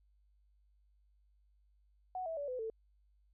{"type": "tone with pitch steps", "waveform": "sine", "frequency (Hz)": [740, 651.7, 573.9, 505.4, 445.1], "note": ["F#5", "E5", "D5", "B4", "A4"], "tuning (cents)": [0, -20, -40, 40, 20], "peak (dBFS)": -37, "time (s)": [2.15, 2.7], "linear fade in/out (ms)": 2, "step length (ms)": 110, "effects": ["added 50 Hz sine -67 dBFS peak until 3.33 s"]}